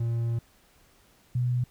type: tone pair in turn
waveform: triangle / sine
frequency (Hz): 116.54 / 123.58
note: A#2 / B2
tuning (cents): 0 / +2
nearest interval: minor second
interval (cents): 102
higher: second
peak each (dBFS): -23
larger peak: neither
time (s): 0-0.39 / 1.35-1.64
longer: first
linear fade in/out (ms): 5
effects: pink hiss -61 dBFS RMS until 1.7 s